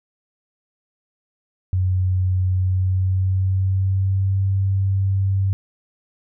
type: tone with pitch glide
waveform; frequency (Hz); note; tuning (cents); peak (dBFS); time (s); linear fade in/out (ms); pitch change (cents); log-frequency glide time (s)
sine; 92.5 to 96.93; F#2 to G2; 0 to -19; -16; 1.73-5.53; 0; +81; 2.51-4.41
effects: none